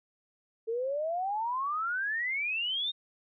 sine exponential sweep, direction up, 440.9 to 3729 Hz, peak -29 dBFS, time 0.67-2.92 s, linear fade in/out 20 ms, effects none

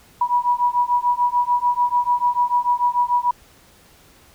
sine beating tone pair, 970 / 976.8 Hz, B5 / B5, -31 / -19 cents, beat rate 6.8 Hz, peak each -19 dBFS, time 0.21-3.31 s, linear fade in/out 5 ms, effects pink hiss -51 dBFS RMS until 4.34 s

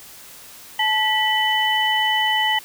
sine tone cluster, 868 / 1956 / 3003 Hz, A5 / B6 / F#7, -24 / -17 / +25 cents, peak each -21 dBFS, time 0.79-2.59 s, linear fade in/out 5 ms, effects white hiss -42 dBFS RMS until 2.64 s

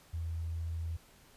sine tone, 82.41 Hz, E2, in tune, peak -34 dBFS, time 0.13-0.97 s, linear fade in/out 10 ms, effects pink hiss -61 dBFS RMS until 1.36 s + resampled to 32000 Hz

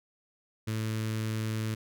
sawtooth tone with notch filter, 110 Hz, A2, in tune, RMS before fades -32 dBFS, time 0.67-1.75 s, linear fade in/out 10 ms, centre 750 Hz, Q 0.87, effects none

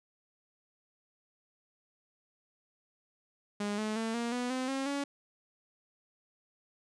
sawtooth tone with pitch steps, 205.6 / 215.1 / 225 / 235.4 / 246.2 / 257.5 / 269.4 / 281.8 Hz, G#3 / A3 / A3 / A#3 / B3 / C4 / C#4 / C#4, -17 / -39 / +39 / +17 / -5 / -28 / -49 / +29 cents, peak -28 dBFS, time 3.6-5.04 s, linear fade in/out 5 ms, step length 180 ms, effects resampled to 22050 Hz

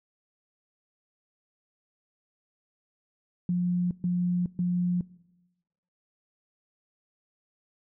sine tone bursts, 177.6 Hz, F3, 29 cents sharp, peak -23 dBFS, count 3, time 3.49-5.01 s, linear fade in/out 2 ms, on 420 ms, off 130 ms, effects noise-tail reverb RT60 1.0 s tail -21 dB re dry

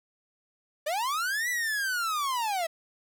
45% pulse linear two-way sweep, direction up then down, 567 to 1993 to 637 Hz, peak -27 dBFS, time 0.86-2.67 s, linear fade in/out 10 ms, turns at 1.49 s, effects none

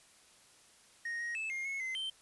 triangle tone with pitch steps, 1864 / 1881 / 2619 / 2125 / 2185 / 2060 / 3113 Hz, A#6 / A#6 / E7 / C7 / C#7 / C7 / G7, -1 / +15 / -12 / +26 / -26 / -28 / -13 cents, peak -34 dBFS, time 1.05-2.1 s, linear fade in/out 5 ms, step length 150 ms, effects white hiss -62 dBFS RMS until 2.21 s + resampled to 24000 Hz

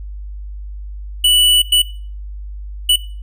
square tone bursts at uneven times, 2960 Hz, F#7, in tune, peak -9 dBFS, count 3, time 1.24-1.62 / 1.72-1.82 / 2.89-2.96 s, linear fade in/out 5 ms, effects noise-tail reverb RT60 0.4 s tail -17 dB re dry + added 50 Hz sine -26 dBFS peak until 3.22 s

